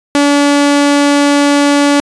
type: tone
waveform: sawtooth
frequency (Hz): 286.7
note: D4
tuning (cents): -42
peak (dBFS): -3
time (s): 0.15-2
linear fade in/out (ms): 0
effects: resampled to 22050 Hz